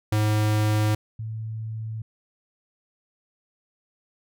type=tone pair in turn; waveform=square / sine; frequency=106.7 / 110.62 Hz; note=G#2 / A2; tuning=+47 / +10 cents; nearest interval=minor second; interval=63 cents; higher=second; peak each=-20 / -29 dBFS; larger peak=first; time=0.12-0.95 / 1.19-2.02 s; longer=neither; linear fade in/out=5 ms; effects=none